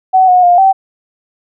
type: tone with pitch steps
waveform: sine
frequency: 752 / 727 / 706 / 771 Hz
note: F#5 / F#5 / F5 / G5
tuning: +28 / -31 / +19 / -29 cents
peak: -4 dBFS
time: 0.13-0.73 s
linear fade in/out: 20 ms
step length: 150 ms
effects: none